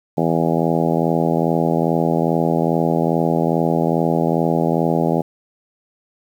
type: harmonic tone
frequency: 82.41 Hz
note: E2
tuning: in tune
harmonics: 2 / 3 / 4 / 5 / 6 / 7 / 8 / 9 / 10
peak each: -20 / -22 / -23 / -24 / -25 / -25 / -26 / -27 / -27 dBFS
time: 0.17-5.22 s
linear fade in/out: 10 ms
effects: 8-bit